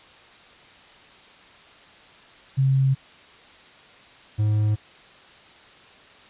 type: tone pair in turn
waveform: sine / triangle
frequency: 134.2 / 106.24 Hz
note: C3 / G#2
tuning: +44 / +40 cents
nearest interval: major third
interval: 404 cents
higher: first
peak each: -16 dBFS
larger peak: neither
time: 2.57-2.95 / 4.38-4.76 s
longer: neither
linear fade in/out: 20 ms
effects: white hiss -49 dBFS RMS until 6.29 s + resampled to 8000 Hz